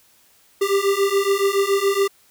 square beating tone pair, 392 / 399.1 Hz, G4 / G4, 0 / +31 cents, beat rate 7.1 Hz, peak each -21 / -20 dBFS, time 0.61-2.08 s, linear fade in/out 10 ms, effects white hiss -56 dBFS RMS until 2.3 s

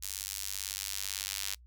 sawtooth tone with high-pass filter sweep, 98 Hz, G2, in tune, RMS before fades -38 dBFS, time 0.02-1.55 s, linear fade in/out 10 ms, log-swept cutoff 6300 to 3800 Hz, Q 0.79, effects noise-tail reverb RT60 0.1 s tail -24 dB re dry + added 60 Hz sine -53 dBFS peak until 1.66 s

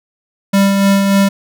square tone with tremolo, 197.3 Hz, G3, 11 cents sharp, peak -8 dBFS, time 0.53-1.29 s, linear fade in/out 10 ms, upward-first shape sine, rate 3.4 Hz, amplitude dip 35%, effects none

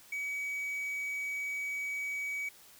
triangle tone, 2270 Hz, C#7, 41 cents sharp, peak -32 dBFS, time 0.12-2.49 s, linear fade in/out 5 ms, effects white hiss -57 dBFS RMS until 2.79 s

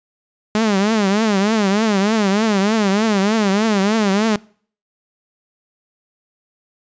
sawtooth tone with vibrato, 207.7 Hz, G#3, in tune, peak -10 dBFS, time 0.55-4.36 s, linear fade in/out 0 ms, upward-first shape triangle, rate 3.3 Hz, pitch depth 170 cents each way, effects noise-tail reverb RT60 0.5 s tail -24 dB re dry + resampled to 16000 Hz

